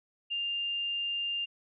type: tone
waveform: sine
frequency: 2800 Hz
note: F7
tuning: 4 cents sharp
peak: -30 dBFS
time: 0.3-1.46 s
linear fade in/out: 20 ms
effects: none